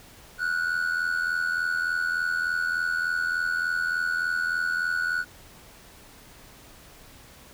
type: tone with amplitude modulation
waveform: triangle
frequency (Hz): 1469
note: F#6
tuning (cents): -13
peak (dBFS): -19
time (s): 0.38-5.25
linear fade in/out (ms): 50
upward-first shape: sine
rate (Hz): 83.4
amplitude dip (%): 70
effects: pink hiss -50 dBFS RMS until 7.53 s